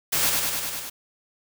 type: noise with echo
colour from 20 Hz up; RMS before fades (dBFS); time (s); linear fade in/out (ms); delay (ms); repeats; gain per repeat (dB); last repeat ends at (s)
white; -23; 0.12-0.3; 10; 100; 6; -2; 0.9
effects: none